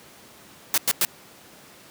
white noise bursts, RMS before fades -20 dBFS, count 3, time 0.74-1.049 s, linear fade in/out 0 ms, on 37 ms, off 99 ms, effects pink hiss -48 dBFS RMS until 1.9 s + high-pass 150 Hz 12 dB/octave

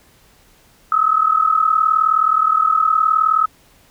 sine tone pair together, 1262 / 1301.2 Hz, D#6 / E6, +24 / -23 cents, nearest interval minor second, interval 53 cents, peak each -15 / -15 dBFS, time 0.92-3.46 s, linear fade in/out 2 ms, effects pink hiss -52 dBFS RMS until 3.9 s

